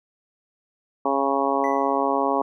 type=harmonic tone; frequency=137.9 Hz; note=C#3; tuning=9 cents flat; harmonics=2 / 3 / 4 / 5 / 6 / 7 / 8; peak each=-27 / -27 / -27 / -27 / -27 / -27 / -27 dBFS; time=1.05-2.42 s; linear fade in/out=5 ms
type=tone with exponential decay; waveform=triangle; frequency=1985 Hz; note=B6; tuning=8 cents sharp; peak=-29 dBFS; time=1.64-2.07 s; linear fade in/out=1 ms; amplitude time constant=93 ms
effects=none